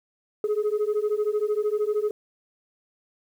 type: beating tone pair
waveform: sine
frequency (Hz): 415.3 / 428.3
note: G#4 / A4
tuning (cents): 0 / -47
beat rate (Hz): 13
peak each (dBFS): -23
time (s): 0.44-2.11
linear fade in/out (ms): 2
effects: tanh soft clip ceiling -19 dBFS + 9-bit